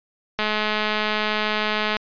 click train, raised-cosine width 0.3 ms, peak -7 dBFS, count 337, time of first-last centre 0.39-1.967 s, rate 213 Hz, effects resampled to 11025 Hz

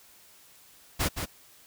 pink noise with echo, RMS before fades -26 dBFS, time 0.99-1.09 s, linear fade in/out 20 ms, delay 170 ms, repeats 1, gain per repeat -6 dB, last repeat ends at 1.26 s, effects white hiss -56 dBFS RMS until 1.66 s

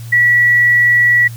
sine tone, 1940 Hz, B6, 31 cents flat, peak -7 dBFS, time 0.12-1.28 s, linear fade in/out 10 ms, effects added 116 Hz sine -26 dBFS peak until 1.36 s + white hiss -40 dBFS RMS until 1.36 s

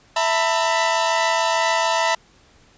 sawtooth chord, E suspended fourth, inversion none, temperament equal with one note detuned, 659.3 / 901.1 / 987.8 Hz, E5 / A5 / B5, 0 / +41 / 0 cents, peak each -18 dBFS, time 0.16-2.15 s, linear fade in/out 5 ms, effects pink hiss -54 dBFS RMS until 2.77 s + resampled to 16000 Hz

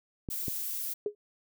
clicks, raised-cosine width 3 ms, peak -22 dBFS, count 2, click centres 0.288 / 0.482 s
violet noise, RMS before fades -35 dBFS, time 0.3-0.94 s, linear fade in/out 10 ms
sine tone with exponential decay, 415.3 Hz, G#4, in tune, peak -24 dBFS, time 1.06-1.15 s, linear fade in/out 2 ms, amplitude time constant 19 ms
effects none

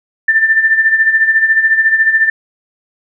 sine tone with tremolo, 1781 Hz, A6, 21 cents sharp, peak -5 dBFS, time 0.28-2.3 s, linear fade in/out 5 ms, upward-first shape sine, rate 14 Hz, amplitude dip 65%, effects none

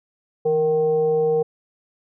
sine tone with frequency modulation, 466.2 Hz, A#4, in tune, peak -16 dBFS, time 0.45-1.43 s, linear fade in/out 10 ms, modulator 304 Hz, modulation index 0.41, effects none

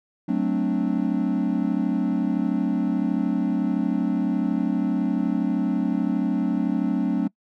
triangle chord, D dominant seventh, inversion first, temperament equal with one note detuned, 186.5 / 220 / 261.6 / 293.7 Hz, F#3 / A3 / C4 / D4, +14 / 0 / 0 / 0 cents, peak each -24 dBFS, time 0.28-7.28 s, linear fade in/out 10 ms, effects noise-tail reverb RT60 0.1 s tail -24 dB re dry

